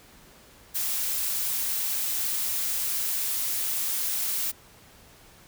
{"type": "noise", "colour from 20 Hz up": "blue", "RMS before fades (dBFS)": -28, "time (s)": [0.74, 4.52], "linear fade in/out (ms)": 20, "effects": ["pink hiss -53 dBFS RMS until 5.47 s"]}